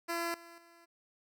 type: tone with level steps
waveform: 10% pulse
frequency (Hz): 338.7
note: E4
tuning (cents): +47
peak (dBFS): -25 / -43 / -50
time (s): 0.08-0.86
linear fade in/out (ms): 20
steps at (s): 0.34 / 0.58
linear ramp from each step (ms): 2
effects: none